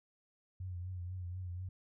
sine tone with vibrato, 90.4 Hz, F#2, 40 cents flat, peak -39 dBFS, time 0.6-1.69 s, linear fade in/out 5 ms, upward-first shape triangle, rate 4.1 Hz, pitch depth 63 cents each way, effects none

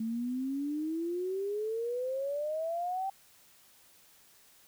sine exponential sweep, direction up, 220 to 784 Hz, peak -31 dBFS, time 0-3.1 s, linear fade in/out 5 ms, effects white hiss -61 dBFS RMS until 4.67 s

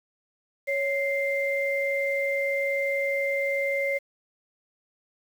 sine tone pair together, 554.4 / 2093 Hz, C#5 / C7, 0 / 0 cents, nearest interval octave + major seventh, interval 2300 cents, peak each -26 / -27 dBFS, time 0.67-3.99 s, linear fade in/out 20 ms, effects 8-bit

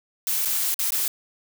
blue noise with dropouts, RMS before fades -24 dBFS, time 0.27-1.08 s, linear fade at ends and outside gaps 1 ms, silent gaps 0.451-0.456 / 0.743-0.791 / 0.906-0.921 s, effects none

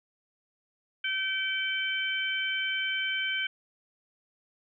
harmonic tone, 770 Hz, G5, 31 cents flat, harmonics 2 / 3 / 4, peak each -32 / -32 / -32 dBFS, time 1.04-3.47 s, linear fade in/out 5 ms, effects none

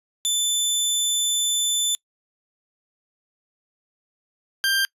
20% pulse tone pair in turn, 3520 / 1583.9 Hz, A7 / G6, 0 / +17 cents, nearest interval octave + major second, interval 1383 cents, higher first, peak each -14 dBFS, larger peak neither, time 0.25-1.95 / 4.64-4.85 s, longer first, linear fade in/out 0 ms, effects noise-tail reverb RT60 0.1 s tail -26 dB re dry + resampled to 32000 Hz

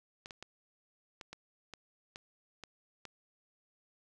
clicks, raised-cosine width 0.2 ms, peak -28 dBFS, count 9, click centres 0.259 / 0.308 / 0.426 / 1.212 / 1.33 / 1.737 / 2.159 / 2.637 / 3.053 s, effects none

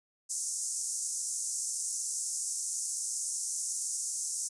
pink band-pass noise, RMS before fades -35 dBFS, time 0.29-4.49 s, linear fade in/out 20 ms, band 6000 to 10000 Hz, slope 48 dB/octave, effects resampled to 24000 Hz

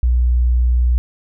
sine tone, 60.9 Hz, B1, 24 cents flat, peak -11 dBFS, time 0.03-0.98 s, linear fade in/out 0 ms, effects none

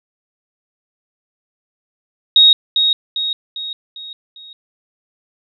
sine tone with echo, 3761 Hz, A#7, 15 cents sharp, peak -5 dBFS, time 2.36-2.53 s, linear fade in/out 2 ms, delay 400 ms, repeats 5, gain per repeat -6 dB, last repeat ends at 4.53 s, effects none

